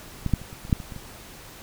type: clicks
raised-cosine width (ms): 5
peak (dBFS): -13 / -29 / -7 / -27 / -27 / -26 / -25 / -6 / -24 / -25 / -24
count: 11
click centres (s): 0.263 / 0.295 / 0.337 / 0.416 / 0.529 / 0.651 / 0.697 / 0.728 / 0.802 / 0.922 / 0.963
effects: pink hiss -44 dBFS RMS until 1.62 s